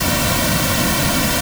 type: noise with comb filter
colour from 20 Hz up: pink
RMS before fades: -17 dBFS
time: 0-1.41 s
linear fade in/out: 10 ms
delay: 2.4 ms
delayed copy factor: -0.85
effects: none